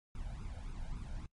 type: noise with flanger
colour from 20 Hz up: brown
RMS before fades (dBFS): -42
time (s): 0.15-1.26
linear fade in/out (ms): 2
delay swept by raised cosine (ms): 0.78 to 1.35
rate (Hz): 3.6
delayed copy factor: +0.85
effects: noise-tail reverb RT60 0.1 s tail -22 dB re dry + MP3 48 kbps